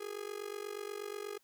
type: tone with amplitude modulation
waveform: 45% pulse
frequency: 413.2 Hz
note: G#4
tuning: 9 cents flat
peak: -36 dBFS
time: 0-1.38 s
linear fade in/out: 10 ms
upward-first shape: sine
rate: 48.3 Hz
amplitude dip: 90%
effects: white hiss -72 dBFS RMS until 1.43 s